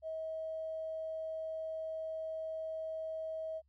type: tone with tanh clipping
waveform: triangle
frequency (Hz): 639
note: D#5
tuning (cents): +46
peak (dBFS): -37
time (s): 0.02-3.62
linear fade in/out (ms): 50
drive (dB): 3
effects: added 69 Hz sine -69 dBFS peak until 3.68 s